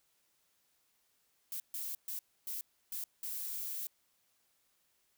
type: noise bursts at uneven times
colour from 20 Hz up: violet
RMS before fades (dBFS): -40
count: 6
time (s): 1.52-1.6 / 1.74-1.95 / 2.08-2.19 / 2.47-2.61 / 2.92-3.04 / 3.23-3.87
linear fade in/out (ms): 2
effects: white hiss -75 dBFS RMS until 5.17 s